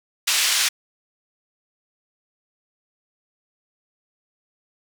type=band-pass noise; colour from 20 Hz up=pink; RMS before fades=-20 dBFS; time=0.27-0.69 s; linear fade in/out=10 ms; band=2400 to 9000 Hz; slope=12 dB/octave; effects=none